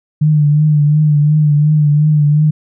sine tone with vibrato, 150 Hz, D3, 37 cents sharp, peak -7 dBFS, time 0.21-2.51 s, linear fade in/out 10 ms, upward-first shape triangle, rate 2.8 Hz, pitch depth 51 cents each way, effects none

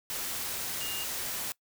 sine tone in noise, 2829 Hz, F7, 22 cents sharp, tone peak -38 dBFS, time 0.81-1.04 s, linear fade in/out 0 ms, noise white, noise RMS -35 dBFS, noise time 0.1-1.52 s, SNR -6 dB, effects noise-tail reverb RT60 0.1 s tail -22 dB re dry

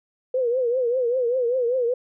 sine tone with vibrato, 493.9 Hz, B4, in tune, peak -19 dBFS, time 0.34-1.94 s, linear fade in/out 5 ms, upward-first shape triangle, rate 5.1 Hz, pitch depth 130 cents each way, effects none

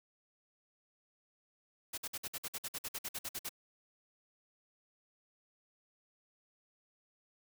white noise bursts, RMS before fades -40 dBFS, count 16, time 1.93-3.493 s, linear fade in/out 10 ms, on 48 ms, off 53 ms, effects none

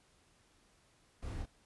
brown noise with echo, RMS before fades -43 dBFS, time 1.22-1.43 s, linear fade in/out 10 ms, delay 29 ms, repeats 1, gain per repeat -2 dB, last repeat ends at 1.459 s, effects pink hiss -69 dBFS RMS until 1.65 s + resampled to 24000 Hz

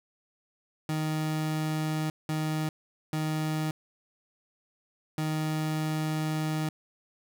30% pulse tone bursts at uneven times, 155.56 Hz, D#3, in tune, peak -25 dBFS, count 4, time 0.89-2.1 / 2.29-2.69 / 3.13-3.71 / 5.18-6.69 s, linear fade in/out 2 ms, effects none

